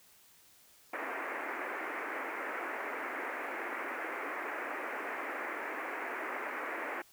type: band-pass noise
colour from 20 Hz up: white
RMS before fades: -39 dBFS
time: 0.93-7.02 s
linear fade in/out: 5 ms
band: 270 to 2200 Hz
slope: 48 dB/octave
effects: white hiss -62 dBFS RMS until 7.12 s